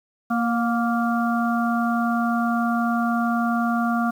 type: harmonic tone with a mistuned harmonic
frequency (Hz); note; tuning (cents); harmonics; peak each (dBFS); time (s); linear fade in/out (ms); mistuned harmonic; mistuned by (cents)
233.1; A#3; 0; 1 / 3 / 5 / 6; -21 / -26 / -28 / -29; 0.3-4.11; 10; 3; +27
effects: 8-bit